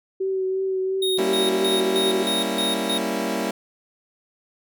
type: tone with vibrato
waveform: sine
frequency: 380 Hz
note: F#4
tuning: 46 cents sharp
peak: -21 dBFS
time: 0.2-2.23 s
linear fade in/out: 10 ms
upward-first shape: triangle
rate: 2.9 Hz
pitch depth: 22 cents each way
type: tone with tremolo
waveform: square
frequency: 3729 Hz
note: A#7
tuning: in tune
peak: -23 dBFS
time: 1.02-2.98 s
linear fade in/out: 5 ms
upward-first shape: square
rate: 3.2 Hz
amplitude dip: 75%
type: chord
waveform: 20% pulse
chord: G diminished seventh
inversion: none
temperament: equal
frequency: 196 / 233.1 / 277.2 / 329.6 Hz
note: G3 / Bb3 / Db4 / Fb4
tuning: 0 / 0 / 0 / 0 cents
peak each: -24 / -23 / -25 / -24 dBFS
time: 1.18-3.51 s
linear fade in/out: 5 ms
effects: none